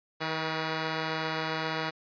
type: tone pair together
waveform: 5% pulse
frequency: 158.9 / 484.2 Hz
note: D#3 / B4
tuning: +37 / -34 cents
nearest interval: octave + perfect fifth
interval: 1929 cents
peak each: -19 / -24 dBFS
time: 0.2-1.91 s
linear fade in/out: 20 ms
effects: resampled to 11025 Hz